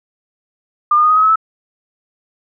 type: tone with pitch steps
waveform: sine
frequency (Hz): 1200 / 1217.5 / 1235.2 / 1253.1 / 1271.4 / 1289.8 / 1308.6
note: D6 / D#6 / D#6 / D#6 / D#6 / E6 / E6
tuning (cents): +37 / -38 / -13 / +12 / +37 / -38 / -13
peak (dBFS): -8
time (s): 0.91-1.358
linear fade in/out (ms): 5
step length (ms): 64
effects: none